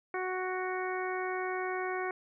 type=harmonic tone; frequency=370 Hz; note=F#4; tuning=in tune; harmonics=1 / 2 / 3 / 4 / 5 / 6; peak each=-35 / -38 / -40 / -41 / -42 / -43 dBFS; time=0.14-2.11 s; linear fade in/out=2 ms; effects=none